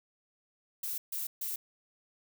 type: noise bursts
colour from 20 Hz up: violet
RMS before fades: -36 dBFS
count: 3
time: 0.83-1.56 s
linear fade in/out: 5 ms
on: 150 ms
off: 140 ms
effects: none